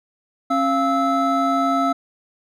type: tone cluster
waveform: triangle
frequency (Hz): 271.2 / 691 / 1308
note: C#4 / F5 / E6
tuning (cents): -38 / -19 / -14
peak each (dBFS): -19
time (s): 0.5-1.93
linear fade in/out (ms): 10
effects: none